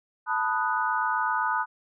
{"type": "chord", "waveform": "sine", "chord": "B dominant seventh", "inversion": "third", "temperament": "equal", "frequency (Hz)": [880, 987.8, 1244.5, 1480], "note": ["A5", "B5", "D#6", "F#6"], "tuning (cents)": [0, 0, 0, 0], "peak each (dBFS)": -29, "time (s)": [0.26, 1.66], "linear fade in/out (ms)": 50, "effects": []}